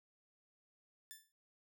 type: tone with exponential decay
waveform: 5% pulse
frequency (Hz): 1760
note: A6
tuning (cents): 0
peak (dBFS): -36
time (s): 1.11-1.32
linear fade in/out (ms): 0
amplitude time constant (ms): 45
effects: none